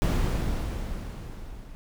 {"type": "noise with level ramp", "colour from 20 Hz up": "brown", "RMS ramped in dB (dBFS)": [-21, -44], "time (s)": [0.02, 1.75], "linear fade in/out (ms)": 0, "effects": []}